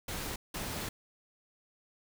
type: noise bursts at uneven times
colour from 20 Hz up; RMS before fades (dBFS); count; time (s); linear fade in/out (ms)
pink; -38; 2; 0.08-0.36 / 0.54-0.89; 5
effects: none